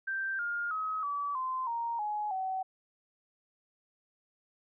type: tone with pitch steps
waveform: sine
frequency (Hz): 1568 / 1413.2 / 1273.6 / 1147.8 / 1034.5 / 932.3 / 840.3 / 757.3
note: G6 / F6 / D#6 / D6 / C6 / A#5 / G#5 / F#5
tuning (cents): 0 / +20 / +40 / -40 / -20 / 0 / +20 / +40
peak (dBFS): -31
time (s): 0.07-2.63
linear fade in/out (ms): 10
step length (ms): 320
effects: none